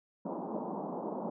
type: band-pass noise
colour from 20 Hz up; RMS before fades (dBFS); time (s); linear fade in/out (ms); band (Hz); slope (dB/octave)
pink; -38; 0.25-1.3; 5; 180 to 1000; 48
effects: none